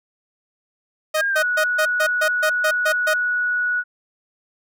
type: tone bursts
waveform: sawtooth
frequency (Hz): 622.3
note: D#5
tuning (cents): 0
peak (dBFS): -14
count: 10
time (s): 1.14-3.14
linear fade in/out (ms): 10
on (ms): 74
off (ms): 140
type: tone with pitch glide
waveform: sine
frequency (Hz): 1617 to 1465.8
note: G#6 to F#6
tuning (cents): -47 to -17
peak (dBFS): -18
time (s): 1.16-3.84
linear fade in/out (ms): 50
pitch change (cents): -170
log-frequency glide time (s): 1.29-1.43
effects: none